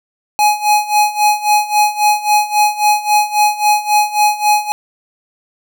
square tone with tremolo, 839 Hz, G#5, 17 cents sharp, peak -8 dBFS, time 0.39-4.72 s, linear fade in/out 0 ms, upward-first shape sine, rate 3.7 Hz, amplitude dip 85%, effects none

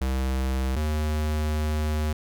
square tone pair in turn, 65.5 / 76.48 Hz, C2 / D#2, +2 / -29 cents, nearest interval minor third, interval 269 cents, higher second, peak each -24 dBFS, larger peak neither, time 0.01-0.76 / 0.76-2.13 s, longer second, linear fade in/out 5 ms, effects none

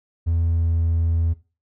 triangle tone with pitch glide, 83.6 to 83.02 Hz, E2 to E2, +25 to +13 cents, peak -15 dBFS, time 0.26-1.34 s, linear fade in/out 20 ms, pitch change -12 cents, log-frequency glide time 0.42-0.73 s, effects noise-tail reverb RT60 0.3 s tail -18 dB re dry + tanh soft clip ceiling -11 dBFS

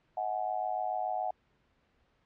sine tone with amplitude modulation, 740 Hz, F#5, in tune, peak -26 dBFS, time 0.17-1.31 s, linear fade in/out 5 ms, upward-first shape sine, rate 107 Hz, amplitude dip 100%, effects pink hiss -71 dBFS RMS until 2.25 s + low-pass 3000 Hz 12 dB/octave

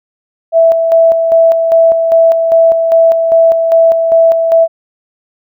sine tone with tremolo, 659.3 Hz, E5, in tune, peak -3 dBFS, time 0.52-4.68 s, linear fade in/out 50 ms, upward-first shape square, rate 2.5 Hz, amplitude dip 45%, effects none

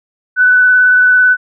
sine tone with vibrato, 1496 Hz, F#6, 19 cents sharp, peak -5 dBFS, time 0.36-1.37 s, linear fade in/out 50 ms, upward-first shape sine, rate 18 Hz, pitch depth 13 cents each way, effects none

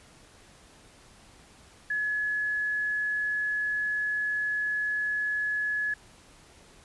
sine tone, 1699 Hz, G#6, 39 cents sharp, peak -26 dBFS, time 1.9-5.94 s, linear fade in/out 5 ms, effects pink hiss -55 dBFS RMS until 6.84 s + resampled to 24000 Hz

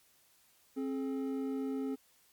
triangle tone pair together, 267.1 / 426.7 Hz, C4 / G#4, +36 / +47 cents, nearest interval minor sixth, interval 811 cents, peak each -32 / -38 dBFS, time 0.76-1.96 s, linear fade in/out 20 ms, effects white hiss -67 dBFS RMS until 2.32 s + MP3 96 kbps

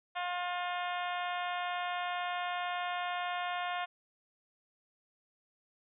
harmonic tone, 355.6 Hz, F4, 31 cents sharp, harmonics 2 / 3 / 4 / 5 / 6 / 7 / 8 / 9 / 10, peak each -36 / -40 / -42 / -44 / -46 / -47 / -48 / -49 / -50 dBFS, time 0.15-3.86 s, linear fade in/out 20 ms, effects none

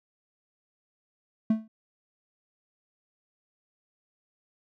triangle tone with exponential decay, 220 Hz, A3, in tune, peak -15 dBFS, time 1.5-1.68 s, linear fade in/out 5 ms, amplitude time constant 39 ms, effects none

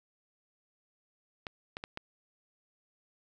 clicks, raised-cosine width 0.3 ms, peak -22 dBFS, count 4, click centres 1.468 / 1.769 / 1.839 / 1.974 s, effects none

